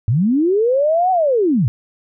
sine linear two-way sweep, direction up then down, 97.3 to 761 to 97.3 Hz, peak -12 dBFS, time 0.08-1.68 s, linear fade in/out 0 ms, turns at 1.11 s, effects none

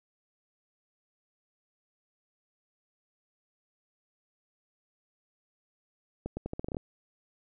accelerating click train, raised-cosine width 2 ms, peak -21 dBFS, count 10, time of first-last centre 6.26-6.769 s, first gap 110 ms, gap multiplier 0.82, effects none

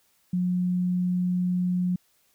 sine tone, 180 Hz, F#3, 47 cents flat, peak -22 dBFS, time 0.33-1.96 s, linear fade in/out 5 ms, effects white hiss -66 dBFS RMS until 2.34 s

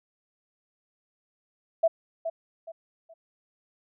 sine tone with echo, 658 Hz, E5, 3 cents flat, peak -17 dBFS, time 1.83-1.88 s, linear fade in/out 10 ms, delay 420 ms, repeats 3, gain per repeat -10 dB, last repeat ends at 3.14 s, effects none

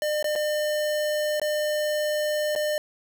square tone with dropouts, 603 Hz, D5, 46 cents sharp, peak -24 dBFS, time 0.02-2.78 s, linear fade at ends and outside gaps 1 ms, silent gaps 0.227-0.243 / 0.354-0.359 / 1.398-1.416 / 2.552-2.56 s, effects none

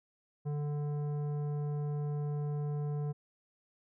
sine tone with tanh clipping, 146.9 Hz, D3, 1 cent sharp, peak -34 dBFS, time 0.45-3.13 s, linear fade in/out 20 ms, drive 12 dB, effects none

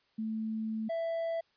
sine / triangle tone pair in turn, 220 / 662.5 Hz, A3 / E5, 0 / +9 cents, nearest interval octave + perfect fifth, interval 1909 cents, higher second, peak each -32 / -29 dBFS, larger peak second, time 0.18-0.89 / 0.89-1.41 s, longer first, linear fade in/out 10 ms, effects white hiss -71 dBFS RMS until 1.56 s + resampled to 11025 Hz

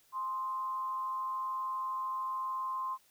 sine tone with frequency modulation, 1046.5 Hz, C6, in tune, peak -33 dBFS, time 0.12-2.98 s, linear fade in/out 50 ms, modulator 200 Hz, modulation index 0.24, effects white hiss -67 dBFS RMS until 3.1 s

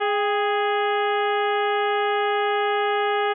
harmonic tone with a mistuned harmonic, 415.3 Hz, G#4, in tune, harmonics 1 / 2 / 3 / 4 / 5 / 6 / 7 / 8, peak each -23 / -24 / -28 / -30 / -33 / -38 / -35 / -41 dBFS, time 0-3.34 s, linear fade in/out 20 ms, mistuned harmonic 2, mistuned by -56 cents, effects none

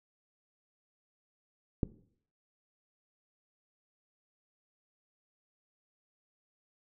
click, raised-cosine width 3 ms, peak -15 dBFS, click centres 1.832 s, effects noise-tail reverb RT60 0.6 s tail -18 dB re dry

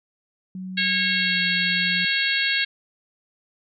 sine tone with pitch glide, 186.4 to 177.47 Hz, F#3 to F3, +13 to +28 cents, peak -30 dBFS, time 0.55-2.05 s, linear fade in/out 2 ms, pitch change -85 cents, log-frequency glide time 1.1-1.42 s
harmonic tone, 546 Hz, C#5, 26 cents flat, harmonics 3 / 4 / 5 / 6 / 7 / 8, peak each -25 / -26 / -27 / -28 / -28 / -29 dBFS, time 0.77-2.65 s, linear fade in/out 10 ms
effects none

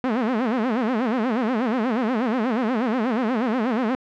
sawtooth tone with vibrato, 236.3 Hz, A#3, 24 cents sharp, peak -16 dBFS, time 0.04-3.95 s, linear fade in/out 0 ms, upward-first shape sine, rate 8.3 Hz, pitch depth 200 cents each way, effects low-pass 2000 Hz 12 dB/octave

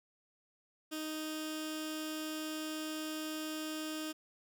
15% pulse tone with notch filter, 311.1 Hz, D#4, in tune, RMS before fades -40 dBFS, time 0.91-4.13 s, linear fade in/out 20 ms, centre 840 Hz, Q 0.65, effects none

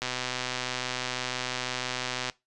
click train, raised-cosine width 0.2 ms, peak -13 dBFS, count 288, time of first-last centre 0.02-2.298 s, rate 126 Hz, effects noise-tail reverb RT60 0.2 s tail -20 dB re dry + resampled to 24000 Hz

